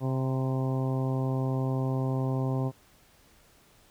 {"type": "harmonic tone with a mistuned harmonic", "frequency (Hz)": 131.6, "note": "C3", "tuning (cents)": 10, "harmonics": [1, 2, 3, 4, 5, 6, 7, 8], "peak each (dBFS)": [-27, -33, -37, -39, -41, -43, -44, -45], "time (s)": [0, 2.72], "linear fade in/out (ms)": 50, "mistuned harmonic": 8, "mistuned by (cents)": -27, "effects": ["pink hiss -60 dBFS RMS until 3.9 s"]}